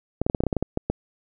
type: clicks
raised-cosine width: 2 ms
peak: -9 dBFS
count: 12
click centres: 0.216 / 0.265 / 0.299 / 0.348 / 0.405 / 0.437 / 0.467 / 0.528 / 0.567 / 0.626 / 0.774 / 0.9 s
effects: none